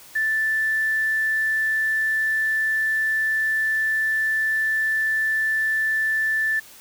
sine tone with quantisation, 1760 Hz, A6, in tune, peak -19 dBFS, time 0.15-6.6 s, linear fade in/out 10 ms, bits 7, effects white hiss -46 dBFS RMS until 6.8 s

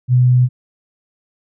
sine tone, 125.2 Hz, B2, 24 cents sharp, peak -8 dBFS, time 0.08-0.49 s, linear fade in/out 50 ms, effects none

